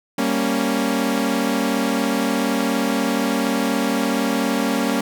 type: chord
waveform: sawtooth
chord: G diminished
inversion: none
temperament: equal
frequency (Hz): 196 / 233.1 / 277.2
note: G3 / Bb3 / Db4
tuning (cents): 0 / 0 / 0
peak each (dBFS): -21 / -18 / -18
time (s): 0.18-5.01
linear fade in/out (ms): 5
effects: none